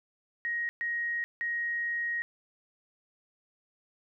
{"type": "tone bursts at uneven times", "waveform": "sine", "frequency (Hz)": 1882, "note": "A#6", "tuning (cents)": 16, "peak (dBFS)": -29, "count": 3, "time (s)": [[0.45, 0.69], [0.81, 1.24], [1.41, 2.22]], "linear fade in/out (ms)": 0, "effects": []}